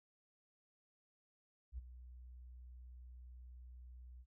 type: tone with ADSR envelope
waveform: sine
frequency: 61.74 Hz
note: B1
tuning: in tune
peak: -40 dBFS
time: 1.72-4.26 s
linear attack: 61 ms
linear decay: 19 ms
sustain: -12 dB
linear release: 58 ms
effects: none